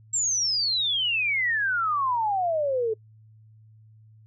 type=exponential sweep; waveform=sine; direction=down; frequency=7600 to 428.1 Hz; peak=-22 dBFS; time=0.13-2.94 s; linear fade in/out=10 ms; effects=noise-tail reverb RT60 0.1 s tail -25 dB re dry + added 109 Hz sine -50 dBFS peak until 4.26 s